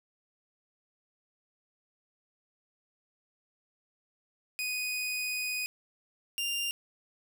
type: tone pair in turn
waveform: sawtooth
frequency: 2489 / 2794 Hz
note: D#7 / F7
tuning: 0 / 0 cents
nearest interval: major second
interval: 200 cents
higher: second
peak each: -28 / -27 dBFS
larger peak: second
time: 4.59-5.66 / 6.38-6.71 s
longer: first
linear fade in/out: 0 ms
effects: 11-bit